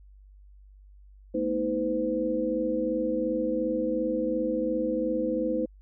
sine tone cluster, 219.8 / 242.6 / 317.3 / 509 Hz, A3 / B3 / D#4 / C5, -2 / -31 / +34 / -48 cents, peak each -34 / -34 / -29 / -28 dBFS, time 1.34-5.66 s, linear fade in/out 10 ms, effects added 49 Hz sine -49 dBFS peak until 5.81 s

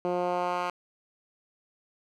10% pulse tone with band-pass filter sweep, 177.9 Hz, F3, 32 cents sharp, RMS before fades -29 dBFS, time 0.05-0.7 s, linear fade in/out 0 ms, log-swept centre 400 to 1400 Hz, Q 1.1, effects none

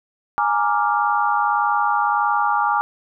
sine chord, Bb dominant seventh, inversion third, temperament equal, 830.6 / 932.3 / 1174.7 / 1396.9 Hz, Ab5 / Bb5 / D6 / F6, 0 / 0 / 0 / 0 cents, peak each -20 / -23 / -21 / -24 dBFS, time 0.38-2.81 s, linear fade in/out 0 ms, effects none

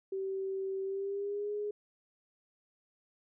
sine tone with pitch glide, 385.4 to 415.5 Hz, G4 to G#4, -29 to +1 cents, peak -33 dBFS, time 0.12-1.71 s, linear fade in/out 5 ms, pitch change +130 cents, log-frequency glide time 0.83-1.52 s, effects none

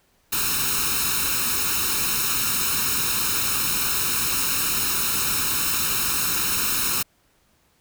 white noise with comb filter, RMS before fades -23 dBFS, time 0.32-7.03 s, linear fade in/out 10 ms, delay 0.75 ms, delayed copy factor +0.8, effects pink hiss -63 dBFS RMS until 7.8 s

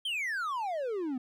triangle exponential sweep, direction down, 3249 to 243.4 Hz, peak -29 dBFS, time 0.05-1.18 s, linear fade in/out 5 ms, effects none

